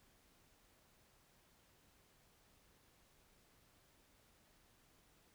silence, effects pink hiss -71 dBFS RMS until 5.34 s

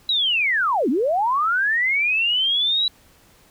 sine linear two-way sweep, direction down then up, 3951 to 224.8 to 3951 Hz, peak -17 dBFS, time 0.09-2.88 s, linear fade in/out 2 ms, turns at 0.89 s, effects pink hiss -54 dBFS RMS until 3.5 s

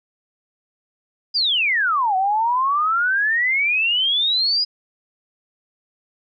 sine exponential two-way sweep, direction down then up, 5000 to 738 to 5000 Hz, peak -16 dBFS, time 1.34-4.65 s, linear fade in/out 20 ms, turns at 2.16 s, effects none

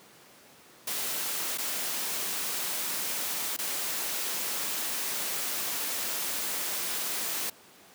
white noise with dropouts, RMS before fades -32 dBFS, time 0.87-7.5 s, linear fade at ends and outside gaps 5 ms, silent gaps 1.576-1.582 / 3.566-3.587 s, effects pink hiss -54 dBFS RMS until 7.94 s + high-pass 200 Hz 12 dB/octave

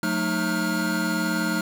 square tone cluster, 181.5 / 220.4 / 309 / 1412 Hz, F#3 / A3 / D#4 / F6, -33 / +3 / -12 / +19 cents, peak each -29 dBFS, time 0.03-1.61 s, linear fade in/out 2 ms, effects none

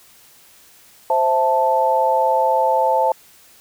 sine chord, A minor, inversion first, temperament equal, 523.3 / 659.3 / 880 Hz, C5 / E5 / A5, 0 / 0 / 0 cents, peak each -19 / -21 / -16 dBFS, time 1.1-3.12 s, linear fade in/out 2 ms, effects white hiss -49 dBFS RMS until 3.6 s

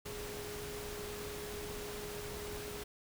sine tone in noise, 415.3 Hz, G#4, in tune, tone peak -44 dBFS, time 0.05-2.84 s, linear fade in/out 10 ms, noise pink, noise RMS -45 dBFS, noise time 0.05-2.84 s, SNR -2 dB, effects none

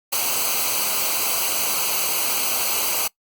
white noise with comb filter, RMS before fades -22 dBFS, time 0.12-3.08 s, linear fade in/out 10 ms, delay 0.56 ms, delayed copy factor -0.75, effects noise-tail reverb RT60 0.1 s tail -22 dB re dry + Opus 48 kbps

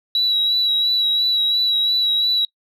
sine tone with vibrato, 3904 Hz, B7, 21 cents flat, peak -14 dBFS, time 0.15-2.45 s, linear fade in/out 2 ms, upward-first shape sine, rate 2.9 Hz, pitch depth 27 cents each way, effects noise-tail reverb RT60 0.1 s tail -24 dB re dry + tanh soft clip ceiling -11 dBFS

